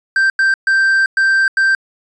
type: tone bursts at uneven times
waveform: triangle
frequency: 1568 Hz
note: G6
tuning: in tune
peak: -8 dBFS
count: 5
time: 0.16-0.3 / 0.39-0.54 / 0.67-1.06 / 1.17-1.48 / 1.57-1.75 s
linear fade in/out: 2 ms
effects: resampled to 22050 Hz